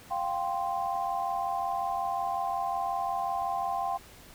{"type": "chord", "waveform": "sine", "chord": "F suspended second", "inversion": "none", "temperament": "equal", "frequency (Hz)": [698.5, 784, 1046.5], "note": ["F5", "G5", "C6"], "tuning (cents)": [0, 0, 0], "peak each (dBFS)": [-33, -31, -34], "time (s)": [0.1, 3.98], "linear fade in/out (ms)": 20, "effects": ["pink hiss -52 dBFS RMS until 4.34 s"]}